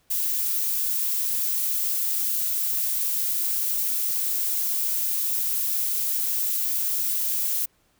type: noise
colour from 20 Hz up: violet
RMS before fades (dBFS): -25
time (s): 0.1-7.66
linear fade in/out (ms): 10
effects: pink hiss -65 dBFS RMS until 7.99 s